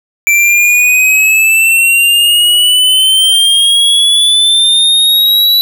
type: exponential sweep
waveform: square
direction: up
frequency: 2335 to 3951 Hz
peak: -6 dBFS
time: 0.27-5.61 s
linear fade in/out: 0 ms
effects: none